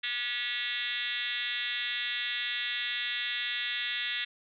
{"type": "tone with frequency modulation", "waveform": "sine", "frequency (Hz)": 2700, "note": "E7", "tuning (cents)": 41, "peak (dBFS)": -30, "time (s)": [0.03, 4.25], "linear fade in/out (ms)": 10, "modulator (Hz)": 251, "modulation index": 4.2, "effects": []}